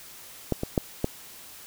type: clicks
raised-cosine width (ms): 2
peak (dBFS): -10 / -14 / -8 / -10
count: 4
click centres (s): 0.523 / 0.634 / 0.778 / 1.044
effects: white hiss -46 dBFS RMS until 1.66 s